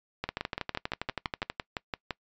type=two click trains; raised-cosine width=0.3 ms; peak=-15 / -15 dBFS; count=12 / 16; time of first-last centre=0.24-2.108 / 0.29-1.5 s; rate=5.89 / 12.4 Hz; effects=noise-tail reverb RT60 0.1 s tail -23 dB re dry + resampled to 16000 Hz